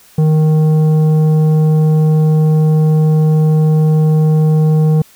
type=tone with tanh clipping; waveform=sine; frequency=155.56 Hz; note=D#3; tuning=in tune; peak=-9 dBFS; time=0.18-5.02 s; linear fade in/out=5 ms; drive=9 dB; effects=white hiss -45 dBFS RMS until 5.15 s